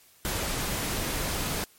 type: noise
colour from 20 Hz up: pink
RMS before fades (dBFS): -30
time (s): 0.25-1.64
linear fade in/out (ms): 0
effects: white hiss -58 dBFS RMS until 1.78 s + MP3 64 kbps